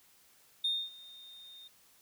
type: tone with ADSR envelope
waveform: sine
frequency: 3661 Hz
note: A#7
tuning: 32 cents flat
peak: -26 dBFS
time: 0.64-1.68 s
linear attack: 7 ms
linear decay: 250 ms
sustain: -23 dB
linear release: 7 ms
effects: tanh soft clip ceiling -25 dBFS + white hiss -64 dBFS RMS until 2.01 s